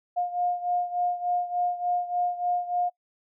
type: beating tone pair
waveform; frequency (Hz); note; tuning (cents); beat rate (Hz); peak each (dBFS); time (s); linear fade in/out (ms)
sine; 710 / 713.4; F5 / F5; +28 / +37; 3.4; -26 / -30; 0.16-2.9; 20
effects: noise-tail reverb RT60 0.1 s tail -23 dB re dry